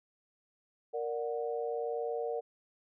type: chord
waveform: sine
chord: Bb augmented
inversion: none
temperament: equal with one note detuned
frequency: 466.2 / 587.3 / 735.3 Hz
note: Bb4 / D5 / F#5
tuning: 0 / 0 / -11 cents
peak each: -34 / -39 / -40 dBFS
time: 0.93-2.41 s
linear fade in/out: 20 ms
effects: none